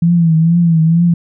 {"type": "tone with vibrato", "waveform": "sine", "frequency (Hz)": 166.2, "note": "E3", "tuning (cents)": 15, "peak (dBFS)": -7, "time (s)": [0.02, 1.14], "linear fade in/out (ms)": 5, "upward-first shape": "triangle", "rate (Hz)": 2.2, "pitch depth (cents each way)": 84, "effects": []}